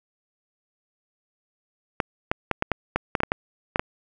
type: clicks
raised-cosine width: 0.5 ms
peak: -6 dBFS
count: 12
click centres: 2.002 / 2.315 / 2.513 / 2.624 / 2.717 / 2.96 / 3.152 / 3.204 / 3.234 / 3.319 / 3.759 / 3.795 s
effects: none